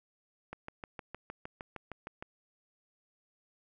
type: click train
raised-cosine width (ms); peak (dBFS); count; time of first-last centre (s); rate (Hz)
0.5; -26; 12; 0.53-2.225; 6.49
effects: none